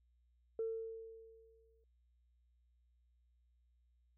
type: tone with exponential decay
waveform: sine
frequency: 450 Hz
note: A4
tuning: 39 cents sharp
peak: -34 dBFS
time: 0.59-1.84 s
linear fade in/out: 2 ms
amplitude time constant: 270 ms
effects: tanh soft clip ceiling -30 dBFS + added 60 Hz sine -70 dBFS peak until 4.17 s